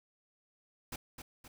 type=noise with echo; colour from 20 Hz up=pink; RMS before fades=-41 dBFS; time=0.92-0.96 s; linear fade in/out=5 ms; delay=260 ms; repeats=2; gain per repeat=-6 dB; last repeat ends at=1.48 s; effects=none